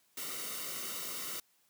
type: noise with comb filter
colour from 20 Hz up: white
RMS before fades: -40 dBFS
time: 0.17-1.4 s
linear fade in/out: 5 ms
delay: 1.2 ms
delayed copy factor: -0.65
effects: white hiss -71 dBFS RMS until 1.69 s + high-pass 100 Hz 12 dB/octave